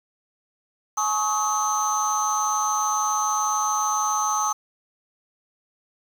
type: tone cluster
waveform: sine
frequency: 848 / 1103 / 1270 / 6220 Hz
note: G#5 / C#6 / D#6 / G8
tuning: +36 / -9 / +35 / -14 cents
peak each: -25 dBFS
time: 0.97-4.53 s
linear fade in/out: 10 ms
effects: tanh soft clip ceiling -15 dBFS + 7-bit